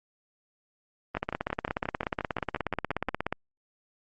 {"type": "two click trains", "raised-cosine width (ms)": 0.5, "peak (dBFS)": [-16, -13], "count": [12, 37], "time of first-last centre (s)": [[1.15, 3.09], [1.17, 3.326]], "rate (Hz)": [5.67, 16.7], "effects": ["Opus 32 kbps"]}